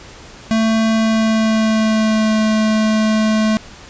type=tone with pitch glide; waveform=square; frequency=222.4 to 217.2 Hz; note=A3 to A3; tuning=+19 to -22 cents; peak=-13 dBFS; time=0.51-3.57 s; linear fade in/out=0 ms; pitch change=-41 cents; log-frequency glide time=0.91-2.39 s; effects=pink hiss -38 dBFS RMS until 3.89 s + resampled to 16000 Hz